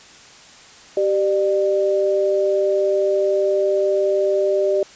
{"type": "tone pair together", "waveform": "sine", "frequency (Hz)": [388.9, 598.9], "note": ["G4", "D5"], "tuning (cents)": [-14, 34], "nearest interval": "perfect fifth", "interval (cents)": 748, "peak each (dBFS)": -18, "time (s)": [0.97, 4.83], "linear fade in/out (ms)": 2, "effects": ["white hiss -44 dBFS RMS until 4.95 s", "resampled to 16000 Hz"]}